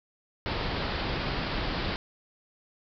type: low-pass noise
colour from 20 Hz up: pink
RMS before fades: -31 dBFS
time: 0.46-1.96 s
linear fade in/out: 0 ms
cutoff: 5000 Hz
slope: 96 dB/octave
effects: none